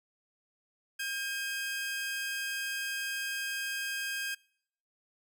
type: tone pair together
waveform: sawtooth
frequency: 1606 / 2538 Hz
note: G6 / D#7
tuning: +41 / +34 cents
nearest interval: minor sixth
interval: 793 cents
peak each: -31 / -36 dBFS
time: 0.99-4.35 s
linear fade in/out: 10 ms
effects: noise-tail reverb RT60 0.7 s tail -26 dB re dry